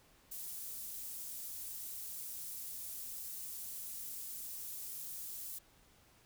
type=high-pass noise; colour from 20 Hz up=pink; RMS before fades=-45 dBFS; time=0.31-5.59 s; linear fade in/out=10 ms; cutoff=11000 Hz; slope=12 dB/octave; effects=pink hiss -66 dBFS RMS until 6.25 s